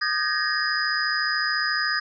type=tone cluster; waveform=sine; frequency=1224 / 1555 / 1689 / 1860 / 4966 Hz; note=D#6 / G6 / G#6 / A#6 / D#8; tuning=-29 / -14 / +29 / -4 / -4 cents; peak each=-29 / -29 / -27 / -30 / -27 dBFS; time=0.01-2 s; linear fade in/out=10 ms; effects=none